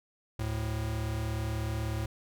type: tone pair together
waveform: square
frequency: 73.42 / 110 Hz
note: D2 / A2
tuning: 0 / 0 cents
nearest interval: perfect fifth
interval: 700 cents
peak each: -36 / -33 dBFS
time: 0.39-2.06 s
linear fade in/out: 5 ms
effects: none